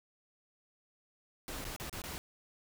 pink noise with dropouts, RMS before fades -42 dBFS, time 1.48-2.18 s, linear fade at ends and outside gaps 0 ms, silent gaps 1.643-1.651 / 1.763-1.799 / 1.896-1.928 / 2.018-2.039 s, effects none

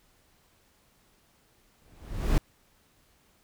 brown noise with exponential growth, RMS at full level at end -20 dBFS, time 1.82-2.38 s, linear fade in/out 1 ms, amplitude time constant 120 ms, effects pink hiss -65 dBFS RMS until 3.43 s

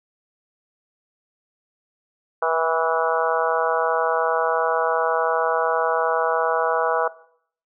harmonic tone with a mistuned harmonic, 162.8 Hz, E3, 21 cents flat, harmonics 3 / 4 / 5 / 6 / 7 / 8 / 9, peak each -24 / -25 / -26 / -27 / -27 / -28 / -29 dBFS, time 2.42-7.08 s, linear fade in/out 5 ms, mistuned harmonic 6, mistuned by +18 cents, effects noise-tail reverb RT60 0.6 s tail -18 dB re dry

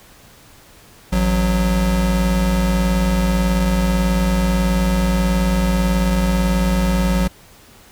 square tone pair together, 54.88 / 183 Hz, A1 / F#3, -4 / -19 cents, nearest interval octave + major sixth, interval 2085 cents, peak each -18 dBFS, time 1.12-7.28 s, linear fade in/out 10 ms, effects pink hiss -46 dBFS RMS until 7.91 s

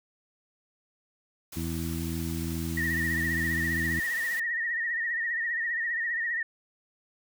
white noise, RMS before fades -42 dBFS, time 1.52-4.4 s, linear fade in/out 5 ms
harmonic tone, 82.4 Hz, E2, in tune, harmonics 1 / 2 / 3 / 4, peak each -34 / -34 / -36 / -37 dBFS, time 1.56-4 s, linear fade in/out 5 ms
sine tone with vibrato, 1864.7 Hz, A#6, in tune, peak -27 dBFS, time 2.77-6.43 s, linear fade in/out 5 ms, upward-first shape triangle, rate 15 Hz, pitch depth 85 cents each way
effects none

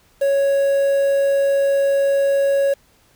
triangle tone with quantisation, 554.4 Hz, C#5, in tune, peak -12 dBFS, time 0.21-2.74 s, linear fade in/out 10 ms, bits 6, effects pink hiss -56 dBFS RMS until 3.15 s

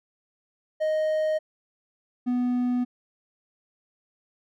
triangle tone pair in turn, 622.3 / 247 Hz, D#5 / B3, 0 / 0 cents, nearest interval octave + major third, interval 1600 cents, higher first, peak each -20 dBFS, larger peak neither, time 0.8-1.39 / 2.26-2.85 s, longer neither, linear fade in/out 20 ms, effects none

